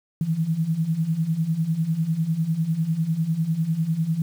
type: beating tone pair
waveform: sine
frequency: 155.56 / 165.56 Hz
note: D#3 / E3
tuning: 0 / +8 cents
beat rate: 10 Hz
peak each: -26 / -22 dBFS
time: 0.21-4.22 s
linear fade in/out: 2 ms
effects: 8-bit